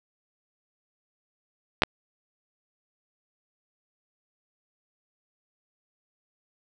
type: clicks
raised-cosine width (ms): 0.3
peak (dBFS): -3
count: 2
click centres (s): 1.821 / 1.835
effects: none